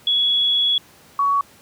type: tone pair in turn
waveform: sine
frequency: 3368 / 1123.9 Hz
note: G#7 / C#6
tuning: +24 / +24 cents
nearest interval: octave + perfect fifth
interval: 1900 cents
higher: first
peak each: -15 / -15 dBFS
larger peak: neither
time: 0.07-0.78 / 1.19-1.41 s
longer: first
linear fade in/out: 2 ms
effects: pink hiss -49 dBFS RMS until 1.61 s + high-pass 100 Hz 12 dB/octave